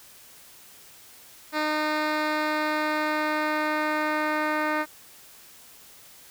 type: tone with low-pass filter sweep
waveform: 10% pulse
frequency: 305.7 Hz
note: D#4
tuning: 30 cents flat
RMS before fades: -26 dBFS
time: 1.52-4.86 s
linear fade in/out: 50 ms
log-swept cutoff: 3800 to 2300 Hz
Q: 1.2
effects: white hiss -50 dBFS RMS until 6.3 s